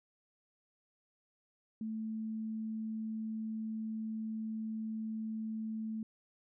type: tone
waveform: sine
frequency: 220 Hz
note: A3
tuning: in tune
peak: -36 dBFS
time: 1.81-6.03 s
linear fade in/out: 2 ms
effects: none